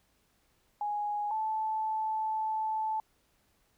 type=tone pair in turn; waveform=sine; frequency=830.6 / 873 Hz; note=G#5 / A5; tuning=0 / -14 cents; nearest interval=minor second; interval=86 cents; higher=second; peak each=-30 / -29 dBFS; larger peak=second; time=0.81-1.31 / 1.31-3 s; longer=second; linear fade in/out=2 ms; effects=pink hiss -71 dBFS RMS until 3.77 s